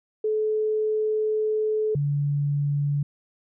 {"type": "tone pair in turn", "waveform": "sine", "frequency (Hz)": [431.1, 143.86], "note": ["A4", "D3"], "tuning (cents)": [-35, -35], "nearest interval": "octave + perfect fifth", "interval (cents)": 1900, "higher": "first", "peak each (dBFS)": -21, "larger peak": "neither", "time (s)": [[0.24, 1.95], [1.95, 3.03]], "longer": "first", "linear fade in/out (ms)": 5, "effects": []}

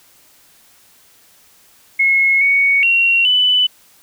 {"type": "tone with pitch steps", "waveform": "sine", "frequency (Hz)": [2173, 2229, 2743, 2993], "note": ["C#7", "C#7", "F7", "F#7"], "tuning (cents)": [-35, 9, -32, 19], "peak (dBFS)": -10, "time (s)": [1.99, 3.67], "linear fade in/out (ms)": 10, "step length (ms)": 420, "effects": ["white hiss -50 dBFS RMS until 4.02 s"]}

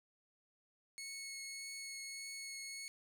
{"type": "tone with vibrato", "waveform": "15% pulse", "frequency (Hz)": 2193, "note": "C#7", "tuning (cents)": -19, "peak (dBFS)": -38, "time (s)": [0.98, 2.88], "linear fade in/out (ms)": 0, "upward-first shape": "triangle", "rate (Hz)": 1.7, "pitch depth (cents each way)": 10, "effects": []}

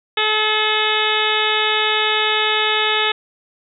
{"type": "harmonic tone with a mistuned harmonic", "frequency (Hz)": 430, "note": "A4", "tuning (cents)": -40, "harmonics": [1, 2, 3, 4, 5, 6, 7, 8, 9], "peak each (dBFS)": [-24, -24, -24, -24, -24, -24, -24, -24, -24], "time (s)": [0.17, 3.12], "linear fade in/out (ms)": 5, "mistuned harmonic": 9, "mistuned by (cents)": -64, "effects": []}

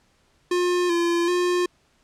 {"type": "tone with vibrato", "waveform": "square", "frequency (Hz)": 349.2, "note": "F4", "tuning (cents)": 0, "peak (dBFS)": -20, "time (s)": [0.51, 1.66], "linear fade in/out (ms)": 5, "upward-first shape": "square", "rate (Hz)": 1.3, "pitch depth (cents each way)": 34, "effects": ["pink hiss -63 dBFS RMS until 2.03 s", "low-pass 8000 Hz 12 dB/octave"]}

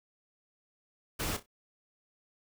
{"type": "noise with echo", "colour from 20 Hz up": "pink", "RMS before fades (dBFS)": -34, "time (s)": [1.19, 1.37], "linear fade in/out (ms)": 10, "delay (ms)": 31, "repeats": 3, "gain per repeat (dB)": -12, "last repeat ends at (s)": 1.463, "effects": []}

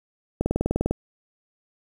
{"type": "click train", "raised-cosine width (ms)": 2, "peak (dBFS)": -9, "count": 11, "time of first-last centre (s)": [0.41, 0.91], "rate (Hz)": 20, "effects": ["7-bit"]}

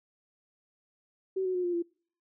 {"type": "tone with pitch steps", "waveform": "sine", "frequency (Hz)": [380, 370.2, 360.8, 351.5, 342.5], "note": ["F#4", "F#4", "F#4", "F4", "F4"], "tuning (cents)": [46, 1, -44, 11, -34], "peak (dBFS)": -27, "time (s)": [1.36, 1.825], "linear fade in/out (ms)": 10, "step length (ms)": 93, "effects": ["noise-tail reverb RT60 0.5 s tail -26 dB re dry"]}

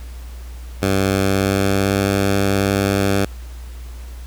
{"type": "tone with pitch glide", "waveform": "10% pulse", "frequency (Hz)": [96.9, 98.76], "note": ["G2", "G2"], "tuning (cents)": [-20, 13], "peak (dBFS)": -7, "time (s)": [0.82, 3.25], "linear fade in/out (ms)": 5, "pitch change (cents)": 33, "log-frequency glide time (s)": [1.14, 2.1], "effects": ["added 60 Hz sine -30 dBFS peak until 4.26 s", "pink hiss -45 dBFS RMS until 4.26 s"]}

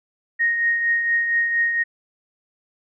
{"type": "tone with tremolo", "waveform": "sine", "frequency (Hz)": 1864.7, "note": "A#6", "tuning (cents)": 0, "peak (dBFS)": -15, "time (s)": [0.39, 1.84], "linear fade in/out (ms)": 20, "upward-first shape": "triangle", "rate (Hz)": 4.3, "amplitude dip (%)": 50, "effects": []}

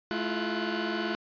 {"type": "tone cluster", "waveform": "sawtooth", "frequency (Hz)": [215.2, 331, 350, 1487], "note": ["A3", "E4", "F4", "F#6"], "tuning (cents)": [-38, 7, 4, 8], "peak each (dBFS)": [-30, -32, -29, -32], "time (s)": [0.11, 1.15], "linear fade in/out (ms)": 0, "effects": ["resampled to 11025 Hz"]}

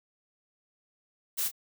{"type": "noise with echo", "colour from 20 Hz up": "blue", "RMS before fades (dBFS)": -30, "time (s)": [1.37, 1.49], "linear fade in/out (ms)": 20, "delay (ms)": 26, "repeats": 1, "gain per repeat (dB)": -9, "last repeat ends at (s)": 1.516, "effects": []}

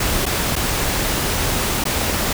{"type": "noise with dropouts", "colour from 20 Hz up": "pink", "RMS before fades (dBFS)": -20, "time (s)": [0, 2.33], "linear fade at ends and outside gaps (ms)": 5, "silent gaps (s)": [[0.257, 0.262], [0.556, 0.562], [1.84, 1.853]], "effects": []}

